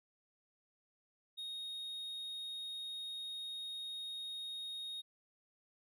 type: tone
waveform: triangle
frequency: 3729 Hz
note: A#7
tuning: in tune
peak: -40 dBFS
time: 1.37-5.02 s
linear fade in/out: 20 ms
effects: none